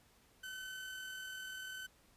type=tone with amplitude modulation; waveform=30% pulse; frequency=1522 Hz; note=F#6; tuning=48 cents sharp; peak=-40 dBFS; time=0.43-1.87 s; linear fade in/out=10 ms; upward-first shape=sine; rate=40.3 Hz; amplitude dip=30%; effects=pink hiss -68 dBFS RMS until 2.16 s + resampled to 32000 Hz